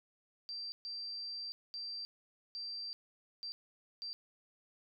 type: tone bursts at uneven times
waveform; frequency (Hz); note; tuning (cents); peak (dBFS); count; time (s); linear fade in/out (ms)
sine; 4699; D8; 0; -40; 6; 0.49-0.72 / 0.85-1.52 / 1.74-2.05 / 2.55-2.93 / 3.43-3.52 / 4.02-4.13; 0
effects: none